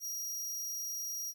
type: tone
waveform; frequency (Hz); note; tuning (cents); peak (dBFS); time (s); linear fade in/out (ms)
sawtooth; 5710; F8; +37; -34; 0-1.34; 50
effects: 12-bit